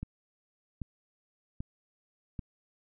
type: click train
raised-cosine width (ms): 5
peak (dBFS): -24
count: 4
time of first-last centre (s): 0.03-2.392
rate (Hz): 1.27
effects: none